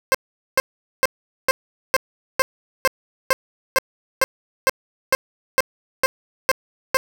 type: tone bursts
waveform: 15% pulse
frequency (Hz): 527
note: C5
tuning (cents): +12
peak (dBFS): -7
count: 16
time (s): 0.12-6.97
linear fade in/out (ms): 0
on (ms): 25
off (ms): 430
effects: none